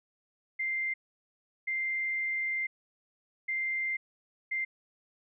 sine tone bursts at uneven times, 2093 Hz, C7, in tune, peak -29 dBFS, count 4, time 0.59-0.94 / 1.67-2.67 / 3.48-3.97 / 4.51-4.65 s, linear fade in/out 10 ms, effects none

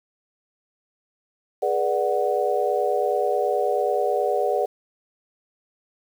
sine chord, G# half-diminished seventh, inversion none, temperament equal with one note detuned, 415.3 / 484.6 / 587.3 / 740 Hz, G#4 / B4 / D5 / F#5, 0 / -33 / 0 / 0 cents, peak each -25 dBFS, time 1.62-4.66 s, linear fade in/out 10 ms, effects 8-bit

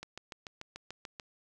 click train, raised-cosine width 0.2 ms, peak -25 dBFS, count 9, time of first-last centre 0.03-1.198 s, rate 6.85 Hz, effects none

